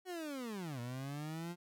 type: linear two-way sweep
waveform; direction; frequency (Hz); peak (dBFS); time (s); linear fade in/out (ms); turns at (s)
30% pulse; down then up; 376.5 to 117.6 to 176.8; -38; 0.05-1.56; 50; 0.8
effects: none